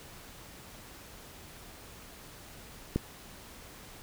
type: click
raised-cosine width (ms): 3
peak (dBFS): -14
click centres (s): 2.96
effects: pink hiss -50 dBFS RMS until 4.02 s